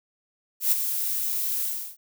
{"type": "noise with ADSR envelope", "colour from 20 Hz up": "violet", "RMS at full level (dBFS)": -19, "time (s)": [0.6, 1.97], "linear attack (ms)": 120, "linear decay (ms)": 15, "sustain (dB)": -8, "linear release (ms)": 340, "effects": []}